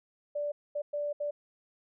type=tone bursts at uneven times; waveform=sine; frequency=585 Hz; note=D5; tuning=7 cents flat; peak=-30 dBFS; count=4; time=0.35-0.52 / 0.75-0.82 / 0.93-1.13 / 1.2-1.31 s; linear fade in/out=10 ms; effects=none